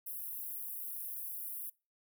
pink high-pass noise, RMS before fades -42 dBFS, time 0.06-1.7 s, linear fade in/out 10 ms, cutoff 11000 Hz, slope 48 dB/octave, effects noise-tail reverb RT60 0.3 s tail -24 dB re dry

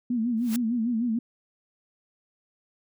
sine tone with vibrato, 233.1 Hz, A#3, in tune, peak -23 dBFS, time 0.1-1.19 s, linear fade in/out 5 ms, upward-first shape sine, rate 6.6 Hz, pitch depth 110 cents each way
white noise with exponential growth, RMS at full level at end -32 dBFS, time 0.37-0.56 s, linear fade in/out 0 ms, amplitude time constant 41 ms
effects none

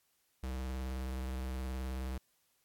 square tone with vibrato, 64.7 Hz, C2, 19 cents flat, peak -37 dBFS, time 0.43-2.18 s, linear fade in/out 5 ms, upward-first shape sine, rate 19 Hz, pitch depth 39 cents each way, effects white hiss -75 dBFS RMS until 2.64 s + AAC 64 kbps

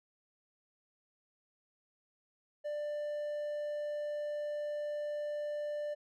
triangle tone, 592 Hz, D5, 14 cents sharp, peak -33 dBFS, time 2.64-5.95 s, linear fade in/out 20 ms, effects none

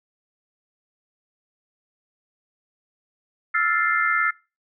sine chord, F major seventh, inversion third, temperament equal, 1318.5 / 1396.9 / 1760 / 2093 Hz, E6 / F6 / A6 / C7, 0 / 0 / 0 / 0 cents, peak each -24 dBFS, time 3.54-4.31 s, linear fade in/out 10 ms, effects noise-tail reverb RT60 0.3 s tail -23 dB re dry

